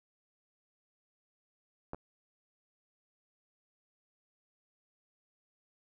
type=clicks; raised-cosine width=1 ms; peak=-25 / -30 dBFS; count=2; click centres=1.934 / 1.946 s; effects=none